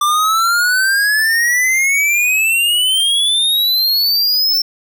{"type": "exponential sweep", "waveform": "square", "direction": "up", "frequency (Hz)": [1174.7, 5400], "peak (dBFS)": -12, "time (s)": [0.01, 4.62], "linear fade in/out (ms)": 5, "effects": []}